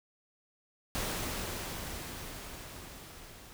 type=noise with level ramp; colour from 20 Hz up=pink; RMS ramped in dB=-34 to -52 dBFS; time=0.95-3.53 s; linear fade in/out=0 ms; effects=none